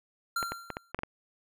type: tone with exponential decay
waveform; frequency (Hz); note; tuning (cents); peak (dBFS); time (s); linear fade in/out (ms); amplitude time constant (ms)
square; 1376; F6; -26; -28; 0.36-0.92; 5; 120
type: clicks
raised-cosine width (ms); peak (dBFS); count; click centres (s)
0.5; -18; 7; 0.428 / 0.52 / 0.703 / 0.769 / 0.946 / 0.99 / 1.034
effects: none